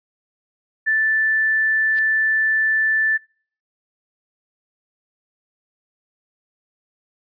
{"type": "tone", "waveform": "sine", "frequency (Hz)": 1760, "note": "A6", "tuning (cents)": 0, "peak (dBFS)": -15, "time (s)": [0.86, 3.18], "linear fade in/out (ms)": 20}
{"type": "noise with exponential growth", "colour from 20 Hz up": "white", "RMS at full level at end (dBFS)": -32, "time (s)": [1.9, 1.99], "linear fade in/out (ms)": 1, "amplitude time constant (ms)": 18}
{"effects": ["noise-tail reverb RT60 0.5 s tail -26 dB re dry", "resampled to 11025 Hz"]}